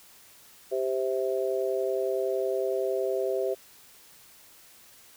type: harmonic tone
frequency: 130.81 Hz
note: C3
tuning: in tune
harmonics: 3 / 4 / 5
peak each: -28 / -30 / -32 dBFS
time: 0.71-3.55 s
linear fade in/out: 20 ms
effects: white hiss -54 dBFS RMS until 5.16 s